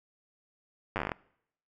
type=slowing click train; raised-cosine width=0.5 ms; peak=-16 dBFS; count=11; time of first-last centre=0.96-1.118 s; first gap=9 ms; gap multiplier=1.12; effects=noise-tail reverb RT60 0.7 s tail -23 dB re dry